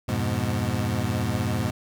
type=chord; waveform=25% pulse; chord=F diminished; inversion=none; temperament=equal; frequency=87.31 / 103.83 / 123.47 Hz; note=F2 / Ab2 / Cb3; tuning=0 / 0 / 0 cents; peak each=-27 / -23 / -24 dBFS; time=0.08-1.71 s; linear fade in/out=10 ms; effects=none